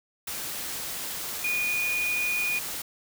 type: tone in noise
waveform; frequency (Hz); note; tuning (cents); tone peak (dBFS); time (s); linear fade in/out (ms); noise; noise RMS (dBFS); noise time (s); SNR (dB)
sine; 2454; D#7; -25; -25; 1.44-2.59; 5; white; -34; 0.27-2.82; +6
effects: none

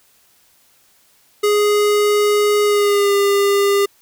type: tone with pitch glide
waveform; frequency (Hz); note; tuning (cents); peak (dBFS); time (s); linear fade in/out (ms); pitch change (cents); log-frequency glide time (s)
square; 415.3 to 401.4; G#4 to G4; 0 to +41; -13; 1.43-3.86; 10; -59; 2.64-3.14
effects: white hiss -55 dBFS RMS until 4.01 s

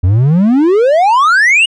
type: exponential sweep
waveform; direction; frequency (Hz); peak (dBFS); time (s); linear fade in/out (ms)
triangle; up; 84.8 to 2945; -4; 0.03-1.66; 10
effects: resampled to 22050 Hz

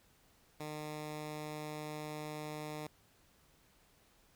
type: tone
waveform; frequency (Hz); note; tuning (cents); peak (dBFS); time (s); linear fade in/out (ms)
10% pulse; 151.9; D#3; -41; -33; 0.6-2.87; 2
effects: pink hiss -68 dBFS RMS until 4.35 s

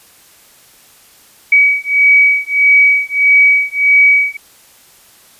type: beating tone pair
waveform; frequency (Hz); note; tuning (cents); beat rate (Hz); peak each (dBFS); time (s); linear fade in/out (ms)
sine; 2269 / 2270.6; C#7 / C#7; +40 / +41; 1.6; -10; 1.52-4.37; 5
effects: white hiss -45 dBFS RMS until 5.39 s + resampled to 32000 Hz

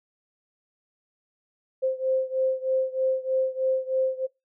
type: beating tone pair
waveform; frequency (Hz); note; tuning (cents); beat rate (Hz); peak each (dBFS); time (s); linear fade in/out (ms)
sine; 522 / 525.2; C5 / C5; -4 / +6; 3.2; -25 / -27; 1.82-4.27; 20
effects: noise-tail reverb RT60 0.2 s tail -22 dB re dry

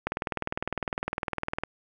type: click train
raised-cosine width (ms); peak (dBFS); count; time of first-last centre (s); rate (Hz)
0.5; -13; 32; 0.07-1.636; 19.8
effects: none

